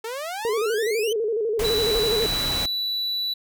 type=exponential sweep; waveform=sawtooth; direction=up; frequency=434.1 to 3136 Hz; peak=-25 dBFS; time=0.04-1.13 s; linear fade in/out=5 ms
type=tone with vibrato; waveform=sine; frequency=440 Hz; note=A4; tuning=in tune; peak=-21 dBFS; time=0.45-2.26 s; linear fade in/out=0 ms; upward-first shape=square; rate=12 Hz; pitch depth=83 cents each way
type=noise; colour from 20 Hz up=pink; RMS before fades=-29 dBFS; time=1.59-2.66 s; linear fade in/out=5 ms
type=tone; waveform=triangle; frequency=3951 Hz; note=B7; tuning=in tune; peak=-22 dBFS; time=1.64-3.34 s; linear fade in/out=10 ms
effects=none

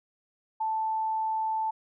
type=tone; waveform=sine; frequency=880 Hz; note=A5; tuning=in tune; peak=-26 dBFS; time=0.6-1.71 s; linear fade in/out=10 ms; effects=none

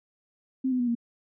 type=tone with pitch steps; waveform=sine; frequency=261.7 / 252.5 / 243.6 / 235 Hz; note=C4 / B3 / B3 / A#3; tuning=0 / +39 / -24 / +14 cents; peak=-23 dBFS; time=0.64-0.952 s; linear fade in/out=10 ms; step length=78 ms; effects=none

